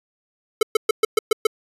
square tone bursts, 437 Hz, A4, 12 cents flat, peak -13 dBFS, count 7, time 0.61-1.47 s, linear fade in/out 5 ms, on 20 ms, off 120 ms, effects resampled to 32000 Hz

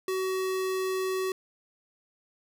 square tone, 376.6 Hz, F#4, 31 cents sharp, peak -28 dBFS, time 0.08-1.32 s, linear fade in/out 2 ms, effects none

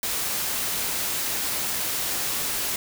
white noise, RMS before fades -27 dBFS, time 0.03-2.76 s, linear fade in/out 2 ms, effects none

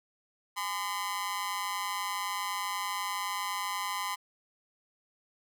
sawtooth tone with amplitude modulation, 1019 Hz, C6, 46 cents flat, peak -24 dBFS, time 0.56-4.16 s, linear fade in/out 20 ms, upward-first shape sine, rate 188 Hz, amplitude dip 95%, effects none

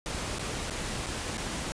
pink noise with dropouts, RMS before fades -34 dBFS, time 0.06-1.72 s, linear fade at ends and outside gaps 0 ms, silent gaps 0.385-0.394 / 0.699-0.707 / 1.062-1.066 / 1.372-1.379 s, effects resampled to 22050 Hz

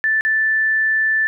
sine tone with dropouts, 1760 Hz, A6, in tune, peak -14 dBFS, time 0.04-1.27 s, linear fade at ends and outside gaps 0 ms, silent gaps 0.209-0.25 s, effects none

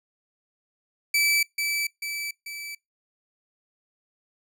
sawtooth tone with echo, 2311 Hz, D7, 28 cents flat, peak -16 dBFS, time 1.14-1.43 s, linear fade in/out 5 ms, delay 440 ms, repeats 3, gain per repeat -5 dB, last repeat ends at 2.75 s, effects noise-tail reverb RT60 0.2 s tail -25 dB re dry

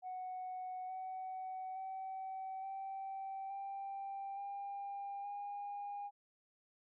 sine tone with pitch steps, 740 / 751.6 / 763.4 / 775.4 / 787.6 / 800 / 812.6 Hz, F#5 / F#5 / G5 / G5 / G5 / G5 / G#5, 0 / +27 / -46 / -19 / +8 / +35 / -38 cents, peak -40 dBFS, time 0.02-6.11 s, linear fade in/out 50 ms, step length 870 ms, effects tanh soft clip ceiling -38 dBFS

